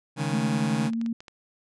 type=chord; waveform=sawtooth; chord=C# suspended second; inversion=none; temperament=just; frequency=138.59 / 155.92 / 207.9 Hz; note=C#3 / D#3 / G#3; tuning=0 / +4 / +2 cents; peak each=-25 / -25 / -29 dBFS; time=0.16-0.91 s; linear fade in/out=50 ms
type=tone with pitch glide; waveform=sine; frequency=218.8 to 230.1 Hz; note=A3 to A#3; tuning=-9 to -22 cents; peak=-25 dBFS; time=0.33-1.13 s; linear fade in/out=5 ms; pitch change=+87 cents; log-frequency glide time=0.76-0.99 s
type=clicks; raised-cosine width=0.2 ms; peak=-26 dBFS; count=6; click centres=0.75 / 0.934 / 1.014 / 1.062 / 1.205 / 1.282 s
effects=resampled to 24000 Hz